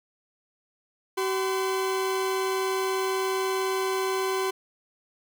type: tone pair together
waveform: 40% pulse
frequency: 380.7 / 1021.6 Hz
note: F#4 / C6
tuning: +49 / -42 cents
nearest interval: octave + perfect fourth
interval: 1709 cents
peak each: -25 / -30 dBFS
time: 1.17-4.51 s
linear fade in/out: 10 ms
effects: none